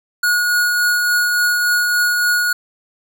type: tone with tremolo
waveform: square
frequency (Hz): 1449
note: F#6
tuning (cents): -37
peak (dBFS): -13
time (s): 0.23-2.53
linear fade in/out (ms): 5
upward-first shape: triangle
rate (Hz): 3.5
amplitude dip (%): 30
effects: none